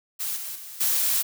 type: noise with level steps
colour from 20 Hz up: blue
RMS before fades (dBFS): -29 / -34 / -40 / -23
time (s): 0.19-1.23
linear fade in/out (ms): 20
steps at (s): 0.36 / 0.55 / 0.8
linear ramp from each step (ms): 10
effects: none